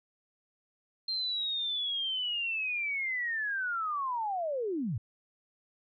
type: linear sweep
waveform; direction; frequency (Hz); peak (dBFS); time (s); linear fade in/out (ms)
sine; down; 4186 to 92.5; -30; 1.08-4.98; 5
effects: none